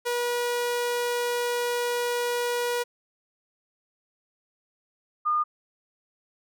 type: tone pair in turn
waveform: sawtooth / sine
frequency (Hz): 483 / 1217.1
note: B4 / D#6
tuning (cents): -39 / -39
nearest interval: octave + major third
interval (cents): 1600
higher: second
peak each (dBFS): -21 / -21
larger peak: neither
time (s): 0.05-2.84 / 5.25-5.44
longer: first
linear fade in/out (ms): 20
effects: none